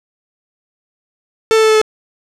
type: tone with pitch steps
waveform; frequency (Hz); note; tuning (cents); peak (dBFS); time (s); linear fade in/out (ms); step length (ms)
45% pulse; 443.7 / 440.9 / 438.1 / 435.3 / 432.6; A4 / A4 / A4 / A4 / A4; +14 / +4 / -7 / -19 / -29; -8; 1.51-1.815; 0; 61
effects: low-pass 8000 Hz 12 dB/octave